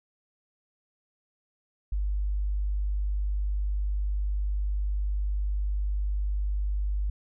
sine tone, 50 Hz, G1, 35 cents sharp, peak -25 dBFS, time 1.92-7.1 s, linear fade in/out 5 ms, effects none

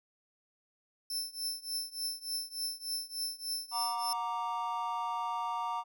sawtooth tone with tremolo, 5310 Hz, E8, 12 cents sharp, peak -29 dBFS, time 1.1-4.13 s, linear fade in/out 2 ms, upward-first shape triangle, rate 3.4 Hz, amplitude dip 95%
triangle chord, Gb augmented, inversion none, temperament equal with one note detuned, 730.2 / 932.3 / 1174.7 Hz, Gb5 / Bb5 / D6, -23 / 0 / 0 cents, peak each -38 / -33 / -36 dBFS, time 3.71-5.84 s, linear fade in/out 50 ms
effects none

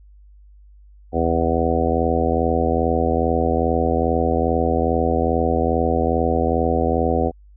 harmonic tone with a mistuned harmonic, 82.41 Hz, E2, in tune, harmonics 1 / 2 / 3 / 4 / 5 / 6 / 7 / 8 / 9, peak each -23 / -29 / -24 / -26 / -25 / -23 / -28 / -28 / -24 dBFS, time 1.12-7.32 s, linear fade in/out 50 ms, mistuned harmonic 1, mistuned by -150 cents, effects added 50 Hz sine -44 dBFS peak until 7.56 s

